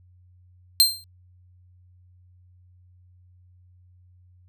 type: tone with exponential decay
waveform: sawtooth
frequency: 4159 Hz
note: C8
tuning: 11 cents flat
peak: -7 dBFS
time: 0.8-1.04 s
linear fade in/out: 0 ms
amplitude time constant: 52 ms
effects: added 90 Hz sine -52 dBFS peak until 4.48 s